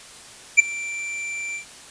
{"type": "tone with ADSR envelope", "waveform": "square", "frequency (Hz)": 2349, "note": "D7", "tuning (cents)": 0, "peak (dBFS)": -6, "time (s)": [0.57, 1.65], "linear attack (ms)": 24, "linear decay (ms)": 12, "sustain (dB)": -22, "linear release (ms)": 99, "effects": ["white hiss -43 dBFS RMS until 1.9 s", "resampled to 22050 Hz"]}